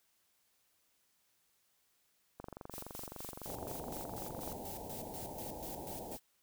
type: click train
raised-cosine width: 1 ms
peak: -31 dBFS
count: 51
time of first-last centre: 2.4-4.519 s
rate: 23.6 Hz
type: noise with tremolo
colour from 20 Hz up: blue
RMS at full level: -47 dBFS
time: 2.7-6.2 s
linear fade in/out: 50 ms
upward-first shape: square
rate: 4.1 Hz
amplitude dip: 60%
type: low-pass noise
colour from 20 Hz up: white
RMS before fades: -46 dBFS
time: 3.46-6.17 s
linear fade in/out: 10 ms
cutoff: 910 Hz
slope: 96 dB/octave
effects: white hiss -75 dBFS RMS until 6.42 s